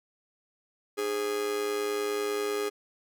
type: tone with amplitude modulation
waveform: 45% pulse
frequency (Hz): 412.7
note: G#4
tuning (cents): -11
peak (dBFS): -25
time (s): 0.97-2.7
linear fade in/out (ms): 20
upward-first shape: sine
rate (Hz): 110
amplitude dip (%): 65
effects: none